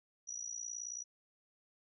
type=tone with amplitude modulation; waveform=sine; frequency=5830 Hz; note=F#8; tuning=26 cents flat; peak=-37 dBFS; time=0.27-1.04 s; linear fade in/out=20 ms; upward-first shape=sine; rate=58.8 Hz; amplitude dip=85%; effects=none